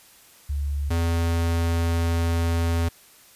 sine / square tone pair in turn, 71.4 / 83.96 Hz, D2 / E2, -48 / +32 cents, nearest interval minor third, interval 280 cents, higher second, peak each -23 / -21 dBFS, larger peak second, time 0.49-0.9 / 0.9-2.89 s, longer second, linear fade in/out 10 ms, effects white hiss -52 dBFS RMS until 3.35 s + resampled to 32000 Hz

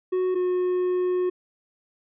triangle tone pair in turn, 368.7 / 362.8 Hz, F#4 / F#4, -6 / -34 cents, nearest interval unison, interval 28 cents, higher first, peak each -19 / -19 dBFS, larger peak neither, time 0.12-0.35 / 0.35-1.3 s, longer second, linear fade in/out 10 ms, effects resampled to 8000 Hz

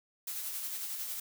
blue noise with tremolo, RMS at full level -37 dBFS, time 0.27-1.2 s, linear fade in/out 5 ms, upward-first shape sine, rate 11 Hz, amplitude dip 35%, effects none

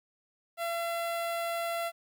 sawtooth tone with notch filter, 678 Hz, E5, 49 cents sharp, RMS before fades -33 dBFS, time 0.57-1.92 s, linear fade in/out 50 ms, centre 5900 Hz, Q 1.5, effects 11-bit

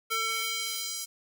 square tone with high-pass filter sweep, 448.5 Hz, A4, 33 cents sharp, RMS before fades -32 dBFS, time 0.1-1.06 s, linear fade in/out 20 ms, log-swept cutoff 1300 to 6000 Hz, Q 1.1, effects none

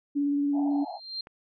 sine tone with vibrato, 285.7 Hz, D4, 48 cents flat, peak -23 dBFS, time 0.15-0.85 s, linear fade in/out 20 ms, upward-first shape sine, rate 18 Hz, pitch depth 15 cents each way
pink band-pass noise, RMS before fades -38 dBFS, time 0.52-1 s, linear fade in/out 50 ms, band 660 to 850 Hz, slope 96 dB/octave
sine tone with exponential growth, 4174 Hz, C8, 5 cents flat, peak -29 dBFS, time 0.7-1.21 s, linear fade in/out 5 ms, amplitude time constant 110 ms
click, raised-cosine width 0.5 ms, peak -31 dBFS, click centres 1.271 s
effects none

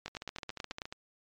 two click trains, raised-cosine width 0.2 ms, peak -20 / -23 dBFS, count 8 / 13, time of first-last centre 0.06-0.818 / 0.08-0.925 s, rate 9.23 / 14.2 Hz, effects low-pass 7000 Hz 12 dB/octave + MP3 96 kbps

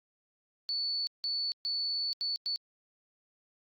sine tone bursts at uneven times, 4459 Hz, C#8, 9 cents sharp, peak -30 dBFS, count 5, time 0.69-1.07 / 1.24-1.52 / 1.65-2.13 / 2.21-2.36 / 2.46-2.56 s, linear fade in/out 0 ms, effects Opus 48 kbps

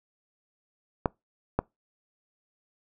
clicks, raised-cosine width 1 ms, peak -9 dBFS, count 2, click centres 1.058 / 1.59 s, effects noise-tail reverb RT60 0.2 s tail -25 dB re dry

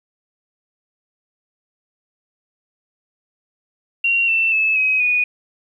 sine tone with pitch steps, 2752 / 2678 / 2607 / 2537 / 2469 Hz, F7 / E7 / E7 / D#7 / D#7, -26 / +27 / -20 / +33 / -14 cents, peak -14 dBFS, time 4.04-5.24 s, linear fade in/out 5 ms, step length 240 ms, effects 9-bit

